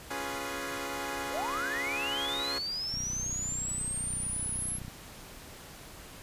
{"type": "chord", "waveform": "10% pulse", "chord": "C# dominant seventh", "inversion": "none", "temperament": "equal", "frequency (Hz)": [277.2, 349.2, 415.3, 493.9], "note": ["C#4", "E#4", "G#4", "B4"], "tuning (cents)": [0, 0, 0, 0], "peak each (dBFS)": [-30, -33, -32, -33], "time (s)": [0.1, 2.59], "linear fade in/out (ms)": 10}
{"type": "linear sweep", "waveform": "sine", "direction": "up", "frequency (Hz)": [440, 11175], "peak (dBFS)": -32, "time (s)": [1.3, 4.8], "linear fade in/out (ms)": 50}
{"type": "click train", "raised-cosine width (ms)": 5, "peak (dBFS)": -29, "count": 61, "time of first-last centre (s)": [2.94, 4.882], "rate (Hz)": 30.9}
{"effects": ["pink hiss -48 dBFS RMS until 6.22 s", "resampled to 32000 Hz"]}